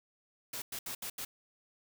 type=noise bursts at uneven times; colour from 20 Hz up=white; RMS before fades=-40 dBFS; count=5; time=0.53-0.62 / 0.72-0.79 / 0.86-0.95 / 1.02-1.1 / 1.18-1.25 s; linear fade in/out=5 ms; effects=none